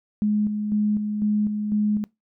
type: tone with tremolo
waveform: sine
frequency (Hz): 210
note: G#3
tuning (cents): +19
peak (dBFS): -18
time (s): 0.22-2.04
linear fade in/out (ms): 0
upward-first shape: square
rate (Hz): 2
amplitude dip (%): 45
effects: noise-tail reverb RT60 0.2 s tail -23 dB re dry